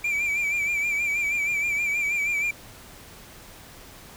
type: tone with vibrato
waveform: triangle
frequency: 2341 Hz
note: D7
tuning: 6 cents flat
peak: -21 dBFS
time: 0.04-2.51 s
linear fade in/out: 5 ms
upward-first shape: sine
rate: 6.3 Hz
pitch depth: 53 cents each way
effects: pink hiss -46 dBFS RMS until 4.16 s